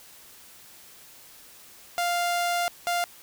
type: tone bursts at uneven times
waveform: sawtooth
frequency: 698.5 Hz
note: F5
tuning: in tune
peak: -20 dBFS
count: 2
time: 1.98-2.68 / 2.87-3.04 s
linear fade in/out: 0 ms
effects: white hiss -50 dBFS RMS until 3.22 s